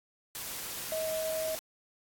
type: tone in noise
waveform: sine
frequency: 635 Hz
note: D#5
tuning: 35 cents sharp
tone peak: -31 dBFS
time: 0.92-1.55 s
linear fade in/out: 0 ms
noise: white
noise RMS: -39 dBFS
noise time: 0.35-1.59 s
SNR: +5 dB
effects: AAC 64 kbps